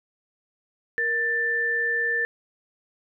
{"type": "tone pair together", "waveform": "sine", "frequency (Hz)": [470, 1772], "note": ["A#4", "A6"], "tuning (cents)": [14, 12], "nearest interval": "octave + major seventh", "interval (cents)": 2298, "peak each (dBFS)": [-31, -22], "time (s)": [0.98, 2.25], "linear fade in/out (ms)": 0, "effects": []}